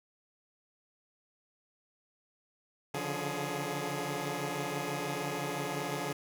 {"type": "tone cluster", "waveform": "10% pulse", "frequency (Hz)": [141.7, 147.7, 175.5, 418.4], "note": ["C#3", "D3", "F3", "G#4"], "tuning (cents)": [38, 10, 9, 13], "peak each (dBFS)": -31, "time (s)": [2.94, 6.13], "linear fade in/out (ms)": 5, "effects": []}